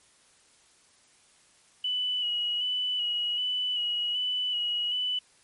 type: tone with vibrato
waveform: sine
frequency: 2947 Hz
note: F#7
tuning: 8 cents flat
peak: -26 dBFS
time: 1.84-5.19 s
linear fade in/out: 5 ms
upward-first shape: square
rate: 1.3 Hz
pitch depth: 23 cents each way
effects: white hiss -61 dBFS RMS until 5.43 s + MP3 48 kbps